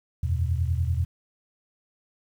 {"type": "chord", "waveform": "sine", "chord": "E suspended second", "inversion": "none", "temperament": "just", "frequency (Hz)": [82.41, 92.71, 123.61], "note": ["E2", "F#2", "B2"], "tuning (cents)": [0, 4, 2], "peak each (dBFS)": [-24, -29, -29], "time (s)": [0.23, 1.05], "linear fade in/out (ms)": 5, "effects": ["9-bit"]}